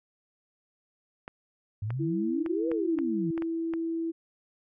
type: clicks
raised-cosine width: 0.5 ms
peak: -24 dBFS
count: 8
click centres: 1.279 / 1.905 / 2.462 / 2.716 / 2.988 / 3.378 / 3.422 / 3.737 s
type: exponential two-way sweep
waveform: sine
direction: up then down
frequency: 98.7 to 505 to 156.2 Hz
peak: -29 dBFS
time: 1.82-3.31 s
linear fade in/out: 5 ms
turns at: 2.69 s
type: tone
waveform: sine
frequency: 329.6 Hz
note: E4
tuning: in tune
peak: -28 dBFS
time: 1.99-4.12 s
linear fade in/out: 20 ms
effects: none